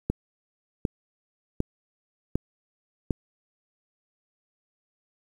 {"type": "click train", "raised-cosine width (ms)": 3, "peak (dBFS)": -11, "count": 5, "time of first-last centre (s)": [0.1, 3.108], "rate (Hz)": 1.33, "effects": ["8-bit"]}